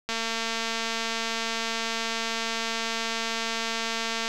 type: click train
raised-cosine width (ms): 0.2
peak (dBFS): -12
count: 952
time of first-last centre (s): 0.09-4.279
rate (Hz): 227
effects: none